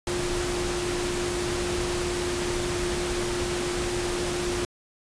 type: tone in noise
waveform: sine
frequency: 354.2 Hz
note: F4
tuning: 24 cents sharp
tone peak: -28 dBFS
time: 0.07-4.65 s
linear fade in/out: 2 ms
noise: pink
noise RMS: -30 dBFS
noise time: 0.07-4.65 s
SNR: -1 dB
effects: resampled to 22050 Hz